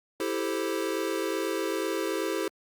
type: chord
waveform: square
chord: A minor seventh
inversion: second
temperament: equal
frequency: 329.6 / 392 / 440 / 523.3 Hz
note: E4 / G4 / A4 / C5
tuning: 0 / 0 / 0 / 0 cents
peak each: -33 / -33 / -35 / -36 dBFS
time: 0.2-2.48 s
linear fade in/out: 2 ms
effects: Opus 48 kbps